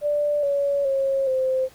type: tone with pitch steps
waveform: sine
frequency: 587.3 / 564.4 / 542.3 / 521.1 Hz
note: D5 / C#5 / C#5 / C5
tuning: 0 / +31 / -38 / -7 cents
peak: -19 dBFS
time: 0.01-1.69 s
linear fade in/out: 50 ms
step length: 420 ms
effects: pink hiss -52 dBFS RMS until 1.74 s + Opus 32 kbps